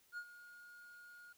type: tone with ADSR envelope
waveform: triangle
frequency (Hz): 1432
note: F6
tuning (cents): +43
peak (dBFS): -39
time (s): 0.12-1.33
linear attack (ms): 55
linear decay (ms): 65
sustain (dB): -14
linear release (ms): 7
effects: white hiss -71 dBFS RMS until 1.37 s